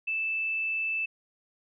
sine tone, 2637 Hz, E7, in tune, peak -27 dBFS, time 0.07-1.06 s, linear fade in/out 10 ms, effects none

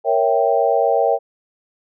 sine chord, A# diminished seventh, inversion none, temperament equal, 466.2 / 554.4 / 659.3 / 784 Hz, A#4 / C#5 / E5 / G5, 0 / 0 / 0 / 0 cents, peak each -19 dBFS, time 0.04-1.19 s, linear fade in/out 50 ms, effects none

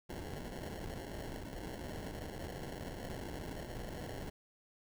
pink noise with sample-and-hold, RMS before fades -44 dBFS, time 0.09-4.3 s, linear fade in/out 10 ms, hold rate 1225 Hz, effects none

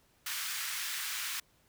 pink high-pass noise, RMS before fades -37 dBFS, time 0.26-1.4 s, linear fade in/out 5 ms, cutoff 1400 Hz, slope 24 dB/octave, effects pink hiss -68 dBFS RMS until 1.68 s

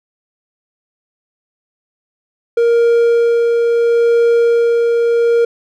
triangle tone with tremolo, 468.1 Hz, A#4, 7 cents sharp, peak -6 dBFS, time 2.57-5.45 s, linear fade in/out 5 ms, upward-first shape sine, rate 0.74 Hz, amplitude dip 25%, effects none

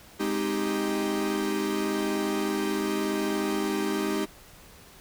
45% pulse chord, Ab major seventh, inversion none, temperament equal, 207.7 / 261.6 / 311.1 / 392 Hz, Ab3 / C4 / Eb4 / G4, 0 / 0 / 0 / 0 cents, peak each -32 / -36 / -30 / -30 dBFS, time 0.19-4.26 s, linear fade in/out 20 ms, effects pink hiss -51 dBFS RMS until 5 s

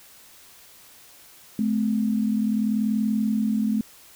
sine tone pair together, 214.9 / 255.6 Hz, A3 / C4, -41 / -40 cents, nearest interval minor third, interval 301 cents, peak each -21 / -27 dBFS, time 1.59-3.81 s, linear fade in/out 2 ms, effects white hiss -50 dBFS RMS until 4.15 s

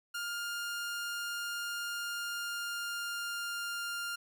sawtooth tone with pitch glide, 1408 to 1399.9 Hz, F6 to F6, +14 to +4 cents, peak -32 dBFS, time 0.14-4.16 s, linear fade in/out 10 ms, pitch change -10 cents, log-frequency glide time 1.91-4.01 s, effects none

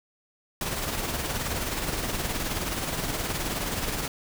pink noise with tremolo, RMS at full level -28 dBFS, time 0.61-4.08 s, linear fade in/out 2 ms, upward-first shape sine, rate 19 Hz, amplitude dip 45%, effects none

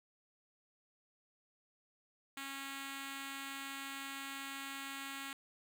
5% pulse tone with notch filter, 274.2 Hz, C#4, 19 cents flat, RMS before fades -45 dBFS, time 2.37-5.33 s, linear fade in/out 2 ms, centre 580 Hz, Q 1.1, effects none

